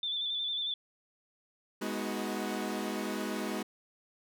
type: tone with vibrato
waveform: sine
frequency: 3520 Hz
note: A7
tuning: in tune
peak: -31 dBFS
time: 0.03-0.74 s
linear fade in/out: 2 ms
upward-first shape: square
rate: 11 Hz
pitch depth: 28 cents each way
type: chord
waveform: sawtooth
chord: G# minor seventh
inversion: none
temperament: equal with one note detuned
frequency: 207.7 / 246.9 / 316 / 370 Hz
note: G#3 / B3 / D#4 / F#4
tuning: 0 / 0 / +27 / 0 cents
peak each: -33 / -35 / -36 / -36 dBFS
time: 1.81-3.63 s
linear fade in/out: 10 ms
effects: none